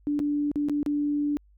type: tone with dropouts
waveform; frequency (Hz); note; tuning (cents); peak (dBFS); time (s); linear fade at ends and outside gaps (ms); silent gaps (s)
sine; 292.1; D4; -9; -23; 0.07-1.37; 0; 0.192-0.2 / 0.515-0.558 / 0.686-0.696 / 0.83-0.862
effects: added 50 Hz sine -55 dBFS peak until 1.57 s